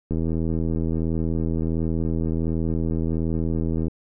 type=click train; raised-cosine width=3 ms; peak=-13 dBFS; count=308; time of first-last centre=0.11-3.881 s; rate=81.4 Hz; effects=none